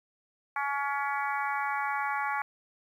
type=harmonic tone; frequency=281.7 Hz; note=C#4; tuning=28 cents sharp; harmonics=3 / 4 / 5 / 6 / 7 / 8; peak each=-32 / -34 / -36 / -38 / -39 / -40 dBFS; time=0.56-2.42 s; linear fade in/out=2 ms; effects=10-bit